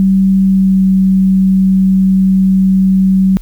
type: tone with pitch glide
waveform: sine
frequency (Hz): 191.9 to 190.13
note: G3 to F#3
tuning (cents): -37 to +47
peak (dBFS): -6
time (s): 0-3.37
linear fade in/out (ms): 0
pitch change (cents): -16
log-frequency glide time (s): 0.43-0.84
effects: added 40 Hz sine -26 dBFS peak until 3.41 s + white hiss -47 dBFS RMS until 3.41 s